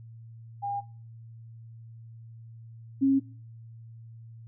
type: tone pair in turn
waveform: sine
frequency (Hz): 806 / 271.6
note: G5 / C#4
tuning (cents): +48 / -35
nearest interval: octave + perfect fifth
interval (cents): 1883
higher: first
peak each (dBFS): -29 / -19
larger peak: second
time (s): 0.62-0.81 / 3.01-3.2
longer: neither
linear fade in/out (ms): 20
effects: noise-tail reverb RT60 0.4 s tail -19 dB re dry + added 114 Hz sine -44 dBFS peak until 4.47 s